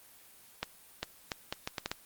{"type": "accelerating click train", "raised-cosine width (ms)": 0.2, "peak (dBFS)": -15, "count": 8, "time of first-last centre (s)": [0.63, 1.915], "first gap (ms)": 400, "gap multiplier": 0.72, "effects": ["white hiss -57 dBFS RMS until 2.05 s", "Opus 24 kbps"]}